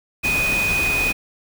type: tone in noise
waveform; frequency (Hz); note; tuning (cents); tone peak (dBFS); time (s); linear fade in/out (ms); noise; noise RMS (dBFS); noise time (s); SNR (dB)
sine; 2489; D#7; 0; -18; 0.23-1.13; 20; pink; -26; 0.23-1.13; +5
effects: none